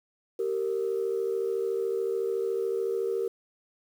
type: tone pair together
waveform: sine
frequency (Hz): 387.6 / 461.4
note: G4 / A#4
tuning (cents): -20 / -18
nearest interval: minor third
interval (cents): 302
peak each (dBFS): -28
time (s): 0.39-3.28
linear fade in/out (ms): 5
effects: tanh soft clip ceiling -20 dBFS + 9-bit